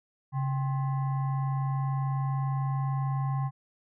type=tone with frequency modulation; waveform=sine; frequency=136.5 Hz; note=C#3; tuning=26 cents flat; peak=-26 dBFS; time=0.32-3.51 s; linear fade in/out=50 ms; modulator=922 Hz; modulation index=0.46; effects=none